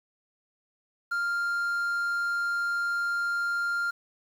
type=tone with quantisation; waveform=triangle; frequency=1396.9 Hz; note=F6; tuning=in tune; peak=-24 dBFS; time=1.11-3.91 s; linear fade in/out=10 ms; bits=9; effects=none